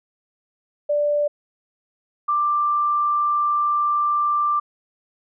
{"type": "tone pair in turn", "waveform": "sine", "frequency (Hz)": [587.3, 1181.1], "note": ["D5", "D6"], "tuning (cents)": [0, 9], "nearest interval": "octave", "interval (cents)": 1209, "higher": "second", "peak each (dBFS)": -17, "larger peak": "neither", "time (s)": [[0.89, 1.28], [2.28, 4.6]], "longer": "second", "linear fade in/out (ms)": 10, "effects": []}